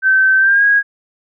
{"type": "tone with pitch glide", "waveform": "sine", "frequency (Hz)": [1543, 1644.2], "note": ["G6", "G#6"], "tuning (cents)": [-28, -18], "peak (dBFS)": -8, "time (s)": [0.02, 0.83], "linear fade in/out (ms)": 50, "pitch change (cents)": 110, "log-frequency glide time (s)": [0.38, 0.64], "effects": []}